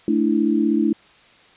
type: chord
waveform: sine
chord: A suspended fourth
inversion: none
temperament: equal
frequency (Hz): 220 / 293.7 / 329.6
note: A3 / D4 / E4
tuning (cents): 0 / 0 / 0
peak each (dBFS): -20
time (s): 0.08-0.93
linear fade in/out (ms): 2
effects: white hiss -51 dBFS RMS until 1.56 s + resampled to 8000 Hz